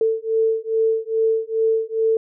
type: beating tone pair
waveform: sine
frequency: 444.8 / 447.2 Hz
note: A4 / A4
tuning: +19 / +28 cents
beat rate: 2.4 Hz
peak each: -20 dBFS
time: 0.01-2.17 s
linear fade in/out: 2 ms
effects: none